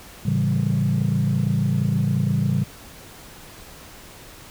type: chord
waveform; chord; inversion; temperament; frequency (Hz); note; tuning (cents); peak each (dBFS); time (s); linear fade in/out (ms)
sine; A dominant seventh; none; equal; 110 / 138.59 / 164.81 / 196; A2 / C#3 / E3 / G3; 0 / 0 / 0 / 0; -23 / -21 / -24 / -23; 0.25-2.64; 10
effects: tanh soft clip ceiling -12 dBFS + pink hiss -43 dBFS RMS until 4.5 s